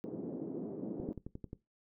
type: band-pass noise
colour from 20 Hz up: white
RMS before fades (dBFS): -41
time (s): 0.04-1.13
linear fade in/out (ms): 0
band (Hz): 170 to 390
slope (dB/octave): 24
type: click train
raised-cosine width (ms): 3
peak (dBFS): -30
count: 7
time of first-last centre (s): 1-1.531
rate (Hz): 11.3
effects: noise-tail reverb RT60 0.2 s tail -18 dB re dry